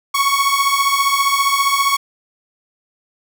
sawtooth beating tone pair, 1103 / 1118 Hz, C#6 / C#6, -9 / +14 cents, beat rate 15 Hz, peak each -13 / -13 dBFS, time 0.14-1.97 s, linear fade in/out 10 ms, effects none

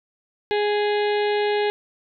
harmonic tone with a mistuned harmonic, 415.3 Hz, G#4, in tune, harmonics 1 / 2 / 4 / 5 / 6 / 7 / 8 / 9 / 10, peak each -20 / -26 / -32 / -34 / -36 / -37 / -38 / -39 / -40 dBFS, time 0.51-1.7 s, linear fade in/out 0 ms, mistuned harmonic 8, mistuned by +16 cents, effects none

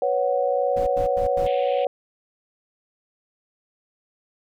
sine chord, B suspended second, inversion none, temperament just, 493.9 / 555.6 / 740.8 Hz, B4 / C#5 / F#5, 0 / +4 / +2 cents, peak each -24 / -22 / -25 dBFS, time 0.02-1.87 s, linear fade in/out 2 ms
brown noise bursts, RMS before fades -32 dBFS, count 4, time 0.76-1.476 s, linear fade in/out 10 ms, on 110 ms, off 92 ms
pink band-pass noise, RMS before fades -41 dBFS, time 1.46-1.85 s, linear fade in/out 5 ms, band 2200 to 3300 Hz, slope 48 dB/octave
effects none

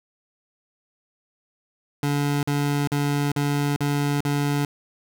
25% pulse tone bursts, 143.9 Hz, D3, 35 cents flat, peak -17 dBFS, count 6, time 2.03-4.65 s, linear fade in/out 2 ms, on 400 ms, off 44 ms, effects none

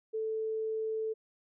sine tone, 440 Hz, A4, in tune, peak -31 dBFS, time 0.13-1.14 s, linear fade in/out 20 ms, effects none

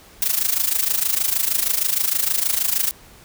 blue noise with amplitude modulation, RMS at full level -17 dBFS, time 0.22-2.91 s, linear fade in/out 0 ms, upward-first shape sine, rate 26.4 Hz, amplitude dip 80%, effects pink hiss -47 dBFS RMS until 3.24 s

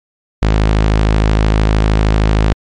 sawtooth tone, 53.1 Hz, G#1, 39 cents sharp, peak -5 dBFS, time 0.42-2.53 s, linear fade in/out 5 ms, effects low-pass 5000 Hz 12 dB/octave + MP3 48 kbps

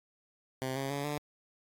10% pulse tone with pitch steps, 130.81 / 136.13 / 141.66 / 147.42 Hz, C3 / C#3 / C#3 / D3, 0 / -31 / +38 / +7 cents, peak -25 dBFS, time 0.62-1.18 s, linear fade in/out 0 ms, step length 140 ms, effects AAC 64 kbps

